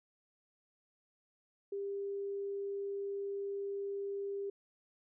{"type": "tone", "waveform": "sine", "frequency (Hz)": 398.6, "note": "G4", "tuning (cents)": 29, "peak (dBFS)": -36, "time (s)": [1.72, 4.5], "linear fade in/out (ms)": 5, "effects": []}